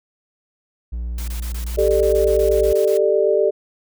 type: tone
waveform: triangle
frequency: 58.8 Hz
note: A#1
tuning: 16 cents sharp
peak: -21 dBFS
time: 0.92-2.73 s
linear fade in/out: 10 ms
type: noise bursts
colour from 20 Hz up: white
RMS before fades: -36 dBFS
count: 15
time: 1.18-2.973 s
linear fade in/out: 2 ms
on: 99 ms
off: 22 ms
type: chord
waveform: sine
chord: G suspended second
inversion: none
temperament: equal with one note detuned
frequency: 392 / 440 / 596.6 Hz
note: G4 / A4 / D5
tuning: 0 / 0 / +27 cents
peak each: -18 dBFS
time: 1.77-3.51 s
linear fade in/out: 20 ms
effects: none